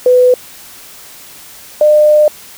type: tone pair in turn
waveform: sine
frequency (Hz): 499.8 / 602.8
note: B4 / D5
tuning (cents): +21 / +45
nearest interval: minor third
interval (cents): 324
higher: second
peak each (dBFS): -4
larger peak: neither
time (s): 0.06-0.34 / 1.81-2.28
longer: second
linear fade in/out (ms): 2
effects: white hiss -35 dBFS RMS until 2.57 s